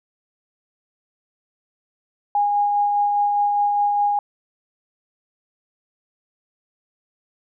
sine tone with tremolo, 820 Hz, G#5, 22 cents flat, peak -15 dBFS, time 2.35-4.19 s, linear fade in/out 2 ms, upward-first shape sine, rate 4.9 Hz, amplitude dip 25%, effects none

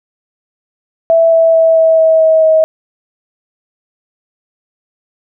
sine tone with pitch steps, 660 / 655.8 / 651.7 / 647.5 / 643.4 / 639.4 / 635.3 Hz, E5 / E5 / E5 / E5 / E5 / D#5 / D#5, +2 / -9 / -20 / -31 / -42 / +47 / +36 cents, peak -5 dBFS, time 1.1-2.64 s, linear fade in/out 0 ms, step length 220 ms, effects none

